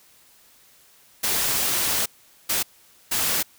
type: noise bursts at uneven times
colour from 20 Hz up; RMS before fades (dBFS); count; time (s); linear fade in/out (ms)
white; -23; 3; 1.23-2.06 / 2.49-2.63 / 3.11-3.43; 10
effects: white hiss -55 dBFS RMS until 3.58 s